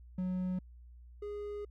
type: tone pair in turn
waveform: triangle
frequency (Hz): 183.6 / 412.9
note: F#3 / G#4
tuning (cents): -13 / -10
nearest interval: octave + major second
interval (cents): 1403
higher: second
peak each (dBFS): -30 / -36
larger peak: first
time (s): 0.18-0.59 / 1.22-1.65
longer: second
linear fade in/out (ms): 5
effects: added 60 Hz sine -51 dBFS peak until 1.7 s